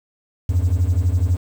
triangle beating tone pair, 82.9 / 94.9 Hz, E2 / F#2, +10 / +44 cents, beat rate 12 Hz, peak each -15 dBFS, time 0.49-1.37 s, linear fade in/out 5 ms, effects tanh soft clip ceiling -9 dBFS + 7-bit

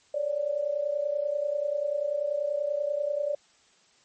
sine tone pair together, 557 / 587.3 Hz, C#5 / D5, +8 / 0 cents, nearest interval minor second, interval 92 cents, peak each -31 / -27 dBFS, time 0.14-3.35 s, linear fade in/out 5 ms, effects white hiss -62 dBFS RMS until 4.04 s + MP3 32 kbps

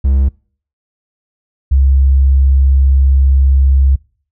triangle / sine tone pair in turn, 67.5 / 67.5 Hz, C#2 / C#2, -45 / -45 cents, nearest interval unison, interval 0 cents, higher neither, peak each -6 dBFS, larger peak neither, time 0.04-0.29 / 1.71-3.96 s, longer second, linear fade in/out 10 ms, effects noise-tail reverb RT60 0.5 s tail -25 dB re dry

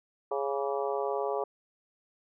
harmonic tone with a mistuned harmonic, 138.59 Hz, C#3, in tune, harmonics 3 / 4 / 5 / 6 / 7 / 8, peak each -32 / -34 / -36 / -38 / -39 / -40 dBFS, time 0.31-1.44 s, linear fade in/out 5 ms, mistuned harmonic 8, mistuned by +69 cents, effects none

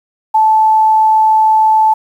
sine tone, 873 Hz, A5, 14 cents flat, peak -6 dBFS, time 0.34-1.94 s, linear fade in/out 10 ms, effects 7-bit

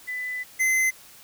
sine / square tone pair in turn, 1999 / 2053 Hz, B6 / C7, +20 / -33 cents, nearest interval unison, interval 47 cents, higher second, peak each -28 / -20 dBFS, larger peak second, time 0.07-0.44 / 0.59-0.91 s, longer first, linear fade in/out 20 ms, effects white hiss -49 dBFS RMS until 1.23 s

